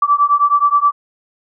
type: beating tone pair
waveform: sine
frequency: 1155 / 1164.5 Hz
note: D6 / D6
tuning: -29 / -15 cents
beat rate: 9.5 Hz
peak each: -13 dBFS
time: 0.02-0.92 s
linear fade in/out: 5 ms
effects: none